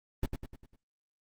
brown noise with echo, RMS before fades -28 dBFS, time 0.23-0.26 s, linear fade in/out 2 ms, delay 100 ms, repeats 5, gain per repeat -6 dB, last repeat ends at 0.76 s, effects Opus 32 kbps

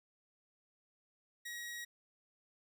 sawtooth tone, 1901 Hz, A#6, 33 cents sharp, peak -39 dBFS, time 1.45-1.85 s, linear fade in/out 10 ms, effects none

